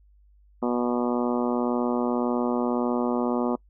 harmonic tone, 121.8 Hz, B2, 24 cents flat, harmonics 2 / 3 / 4 / 5 / 6 / 7 / 8 / 9 / 10, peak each -25 / -29 / -31 / -33 / -35 / -36 / -37 / -38 / -39 dBFS, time 0.62-3.56 s, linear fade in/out 10 ms, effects noise-tail reverb RT60 0.1 s tail -26 dB re dry + added 50 Hz sine -54 dBFS peak until 3.69 s

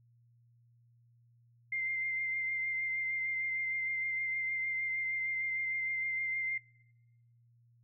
sine tone with vibrato, 2093 Hz, C7, in tune, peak -32 dBFS, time 1.72-6.58 s, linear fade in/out 5 ms, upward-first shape triangle, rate 6.5 Hz, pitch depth 20 cents each way, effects noise-tail reverb RT60 1.0 s tail -23 dB re dry + added 118 Hz sine -63 dBFS peak until 7.83 s

